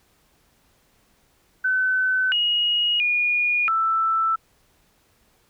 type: tone with pitch steps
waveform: sine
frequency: 1517 / 2885 / 2440 / 1325 Hz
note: F#6 / F#7 / D#7 / E6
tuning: +43 / -44 / -34 / +9 cents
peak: -18 dBFS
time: 1.64-4.36 s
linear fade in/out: 10 ms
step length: 680 ms
effects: pink hiss -62 dBFS RMS until 5.49 s